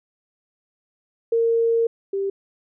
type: tone pair in turn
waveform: sine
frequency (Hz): 460.1 / 392.8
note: A#4 / G4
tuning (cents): -23 / +4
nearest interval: minor third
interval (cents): 273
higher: first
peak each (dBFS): -16 / -21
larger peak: first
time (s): 1.32-1.87 / 2.13-2.3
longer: first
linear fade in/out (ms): 5
effects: none